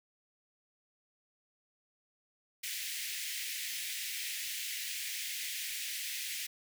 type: high-pass noise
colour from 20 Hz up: pink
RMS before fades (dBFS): -39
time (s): 2.63-6.47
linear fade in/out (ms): 10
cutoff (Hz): 1900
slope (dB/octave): 48
effects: none